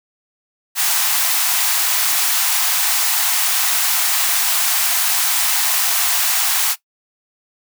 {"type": "high-pass noise", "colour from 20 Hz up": "white", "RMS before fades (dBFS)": -17, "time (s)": [0.75, 6.76], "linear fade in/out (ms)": 50, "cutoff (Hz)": 680, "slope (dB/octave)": 96, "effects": ["noise-tail reverb RT60 0.1 s tail -17 dB re dry"]}